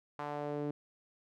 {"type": "tone with band-pass filter sweep", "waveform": "sawtooth", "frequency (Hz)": 146.83, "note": "D3", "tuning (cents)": 0, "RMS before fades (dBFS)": -38, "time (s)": [0.19, 0.71], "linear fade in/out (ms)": 2, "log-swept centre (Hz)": [1000, 340], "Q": 1.8, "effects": []}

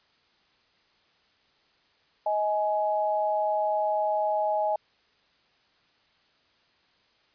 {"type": "tone pair together", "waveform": "sine", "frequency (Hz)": [630, 838], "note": ["D#5", "G#5"], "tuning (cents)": [21, 15], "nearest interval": "perfect fourth", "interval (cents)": 494, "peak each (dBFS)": -26, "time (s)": [2.26, 4.76], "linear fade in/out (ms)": 5, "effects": ["white hiss -65 dBFS RMS until 7.34 s", "resampled to 11025 Hz"]}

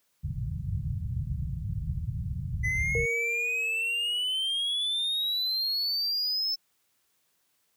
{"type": "low-pass noise", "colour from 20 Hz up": "pink", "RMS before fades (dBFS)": -29, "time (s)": [0.23, 3.06], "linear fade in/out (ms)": 20, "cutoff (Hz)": 160, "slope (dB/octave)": 48}
{"type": "exponential sweep", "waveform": "triangle", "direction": "up", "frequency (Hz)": [2004, 5300], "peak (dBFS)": -25, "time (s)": [2.63, 6.56], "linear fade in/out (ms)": 20}
{"type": "tone with exponential decay", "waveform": "sine", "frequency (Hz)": 466.2, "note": "A#4", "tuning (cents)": 0, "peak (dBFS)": -27, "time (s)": [2.95, 4.52], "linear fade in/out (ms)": 1, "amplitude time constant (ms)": 340}
{"effects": ["white hiss -72 dBFS RMS until 7.76 s", "high-pass 60 Hz 12 dB/octave"]}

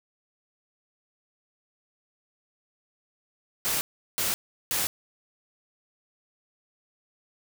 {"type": "noise bursts", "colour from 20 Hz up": "white", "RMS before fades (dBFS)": -27, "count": 3, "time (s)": [3.65, 4.87], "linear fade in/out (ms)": 0, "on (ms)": 160, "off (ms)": 370, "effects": []}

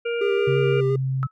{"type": "harmonic tone", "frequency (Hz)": 470, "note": "A#4", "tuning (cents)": 14, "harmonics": [1, 3, 5, 6], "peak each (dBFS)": [-23, -33, -34, -37], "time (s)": [0.05, 0.81], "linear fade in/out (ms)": 10}
{"type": "tone with vibrato", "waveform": "triangle", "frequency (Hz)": 400.6, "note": "G4", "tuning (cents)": 38, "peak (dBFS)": -18, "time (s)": [0.21, 0.96], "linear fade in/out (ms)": 5, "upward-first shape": "square", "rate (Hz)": 5.8, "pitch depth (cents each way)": 17}
{"type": "tone with pitch glide", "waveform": "sine", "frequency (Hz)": [136, 132.43], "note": ["C#3", "C3"], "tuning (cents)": [-33, 21], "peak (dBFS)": -21, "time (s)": [0.47, 1.27], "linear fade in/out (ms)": 10, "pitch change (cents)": -46, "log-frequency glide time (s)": [0.68, 0.91]}
{"type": "tone with exponential decay", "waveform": "sine", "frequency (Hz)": 1300, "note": "E6", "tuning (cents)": -24, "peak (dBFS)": -22, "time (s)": [1.23, 1.31], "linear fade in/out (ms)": 0, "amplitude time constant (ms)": 17}
{"effects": []}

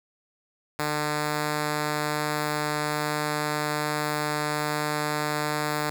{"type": "tone", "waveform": "5% pulse", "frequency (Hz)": 150.1, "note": "D3", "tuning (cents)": 38, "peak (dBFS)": -14, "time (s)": [0.79, 5.9], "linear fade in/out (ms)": 2, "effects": []}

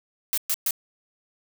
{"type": "noise bursts", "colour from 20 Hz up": "blue", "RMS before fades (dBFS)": -24, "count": 3, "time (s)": [0.33, 0.708], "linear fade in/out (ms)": 0, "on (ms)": 46, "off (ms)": 120, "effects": []}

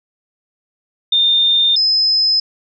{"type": "tone pair in turn", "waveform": "sine", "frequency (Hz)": [3622, 5100], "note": ["A7", "D#8"], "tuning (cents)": [49, 42], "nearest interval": "tritone", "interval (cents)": 593, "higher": "second", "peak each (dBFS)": [-10, -11], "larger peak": "first", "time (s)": [[1.12, 1.76], [1.76, 2.4]], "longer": "neither", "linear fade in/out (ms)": 5, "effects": []}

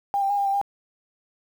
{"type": "tone with pitch steps", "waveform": "sine", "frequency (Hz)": [802, 787, 813, 800, 787, 803], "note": ["G5", "G5", "G#5", "G5", "G5", "G5"], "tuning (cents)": [39, 7, -37, 35, 7, 41], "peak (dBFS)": -20, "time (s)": [0.14, 0.614], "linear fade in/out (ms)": 0, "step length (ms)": 79, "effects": ["8-bit"]}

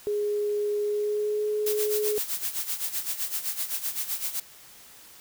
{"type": "tone with pitch glide", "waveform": "sine", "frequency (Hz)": [415.3, 422.6], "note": ["G#4", "G#4"], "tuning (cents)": [0, 30], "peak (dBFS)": -24, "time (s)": [0.07, 2.18], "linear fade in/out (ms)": 0, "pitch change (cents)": 30, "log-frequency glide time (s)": [0.83, 1.44]}
{"type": "noise with tremolo", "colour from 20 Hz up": "blue", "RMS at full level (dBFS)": -28, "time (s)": [1.66, 4.4], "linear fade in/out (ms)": 5, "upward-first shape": "sine", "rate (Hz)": 7.8, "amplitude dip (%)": 75}
{"effects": ["white hiss -50 dBFS RMS until 5.2 s"]}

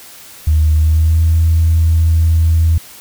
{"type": "tone with pitch glide", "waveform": "sine", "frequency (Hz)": [77.4, 81.67], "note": ["D#2", "E2"], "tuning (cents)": [-9, -16], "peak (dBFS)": -7, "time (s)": [0.47, 2.78], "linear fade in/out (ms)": 5, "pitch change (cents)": 93, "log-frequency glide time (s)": [0.77, 1.24], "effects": ["tanh soft clip ceiling -3 dBFS", "white hiss -37 dBFS RMS until 3 s"]}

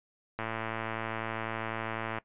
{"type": "click train", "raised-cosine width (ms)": 0.5, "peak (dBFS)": -19, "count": 202, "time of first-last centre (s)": [0.39, 2.185], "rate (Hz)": 112, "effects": ["noise-tail reverb RT60 0.1 s tail -18 dB re dry", "resampled to 8000 Hz"]}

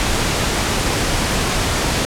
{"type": "noise", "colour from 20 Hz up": "pink", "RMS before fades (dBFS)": -18, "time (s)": [0, 2.05], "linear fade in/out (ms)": 0, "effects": ["low-pass 9000 Hz 12 dB/octave"]}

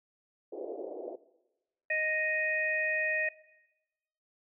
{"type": "band-pass noise", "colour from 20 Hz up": "pink", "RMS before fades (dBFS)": -40, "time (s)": [0.52, 1.16], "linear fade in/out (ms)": 10, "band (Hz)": [330, 650], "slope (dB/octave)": 48}
{"type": "harmonic tone", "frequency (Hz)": 622.3, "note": "D#5", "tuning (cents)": 0, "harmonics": [1, 3, 4], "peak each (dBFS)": [-35, -30, -33], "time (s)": [1.9, 3.29], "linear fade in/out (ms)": 5}
{"effects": ["noise-tail reverb RT60 1.0 s tail -18 dB re dry"]}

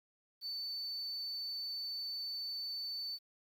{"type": "tone", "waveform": "triangle", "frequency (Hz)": 4514, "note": "C#8", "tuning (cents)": 31, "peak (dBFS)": -36, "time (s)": [0.41, 3.19], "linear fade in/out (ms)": 50, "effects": ["tanh soft clip ceiling -34 dBFS", "11-bit"]}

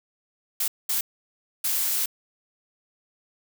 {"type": "noise bursts at uneven times", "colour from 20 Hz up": "blue", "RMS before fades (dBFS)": -25, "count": 3, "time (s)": [[0.6, 0.68], [0.89, 1.01], [1.64, 2.06]], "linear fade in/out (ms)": 5, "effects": []}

